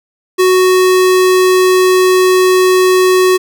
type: tone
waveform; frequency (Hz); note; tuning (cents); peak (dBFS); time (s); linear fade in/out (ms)
square; 370; F#4; 0; -7; 0.38-3.38; 20
effects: none